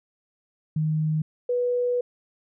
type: tone pair in turn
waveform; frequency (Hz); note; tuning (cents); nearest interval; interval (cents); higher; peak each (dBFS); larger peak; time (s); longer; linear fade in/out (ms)
sine; 155.5 / 490.3; D#3 / B4; -1 / -13; octave + minor sixth; 1988; second; -21; neither; 0.76-1.22 / 1.49-2.01; second; 5
effects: none